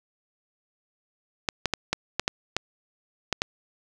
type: clicks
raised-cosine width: 0.2 ms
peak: -6 dBFS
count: 9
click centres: 1.488 / 1.657 / 1.737 / 1.93 / 2.196 / 2.279 / 2.566 / 3.327 / 3.419 s
effects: none